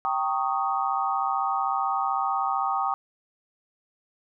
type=chord; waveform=sine; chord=Eb dominant seventh; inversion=first; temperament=equal with one note detuned; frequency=784 / 917.4 / 1108.7 / 1244.5 Hz; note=G5 / Bb5 / Db6 / Eb6; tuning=0 / -28 / 0 / 0 cents; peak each=-27 / -31 / -30 / -28 dBFS; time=0.05-2.94 s; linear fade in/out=0 ms; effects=none